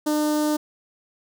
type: tone with notch filter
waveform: sawtooth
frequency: 301.7 Hz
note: D4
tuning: 47 cents sharp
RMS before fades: -22 dBFS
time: 0.06-0.57 s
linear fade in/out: 10 ms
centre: 2300 Hz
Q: 0.63
effects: none